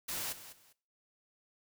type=noise with echo; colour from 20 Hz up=white; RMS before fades=-38 dBFS; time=0.08-0.33 s; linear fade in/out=10 ms; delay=200 ms; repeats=2; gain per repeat=-13 dB; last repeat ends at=0.73 s; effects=noise-tail reverb RT60 0.4 s tail -19 dB re dry